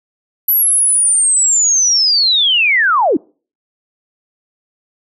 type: linear sweep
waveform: sine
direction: down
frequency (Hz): 11880 to 247.7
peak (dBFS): -9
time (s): 0.48-3.17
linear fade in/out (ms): 5
effects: noise-tail reverb RT60 0.4 s tail -26 dB re dry